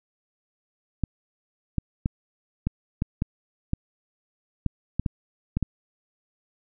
clicks, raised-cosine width 5 ms, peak -11 dBFS, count 12, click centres 1.037 / 1.783 / 2.059 / 2.67 / 3.021 / 3.221 / 3.734 / 4.663 / 4.996 / 5.062 / 5.57 / 5.627 s, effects none

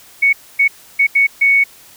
sine tone bursts at uneven times, 2222 Hz, C#7, 4 cents sharp, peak -8 dBFS, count 5, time 0.22-0.33 / 0.59-0.68 / 0.99-1.07 / 1.15-1.27 / 1.41-1.64 s, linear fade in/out 10 ms, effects white hiss -43 dBFS RMS until 1.96 s

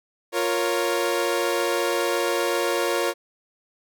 sawtooth chord, Bb minor, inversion second, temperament equal with one note detuned, 351.5 / 466.2 / 554.4 Hz, F4 / Bb4 / Db5, +11 / 0 / 0 cents, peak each -22 dBFS, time 0.32-3.14 s, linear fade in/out 50 ms, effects none

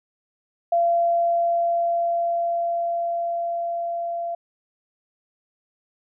sine tone with level ramp, 684 Hz, F5, 36 cents flat, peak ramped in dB -16 to -25 dBFS, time 0.72-4.35 s, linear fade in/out 5 ms, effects none

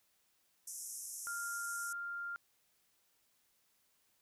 white band-pass noise, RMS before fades -46 dBFS, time 0.67-1.93 s, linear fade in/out 5 ms, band 5500 to 12000 Hz, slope 96 dB/octave
sine tone, 1396.9 Hz, F6, in tune, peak -39 dBFS, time 1.27-2.36 s, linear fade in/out 0 ms
effects white hiss -75 dBFS RMS until 4.21 s

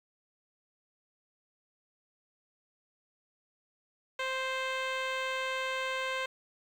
10% pulse tone with low-pass filter, 523.3 Hz, C5, in tune, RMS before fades -34 dBFS, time 4.19-6.26 s, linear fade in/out 5 ms, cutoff 4500 Hz, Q 0.77, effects 9-bit

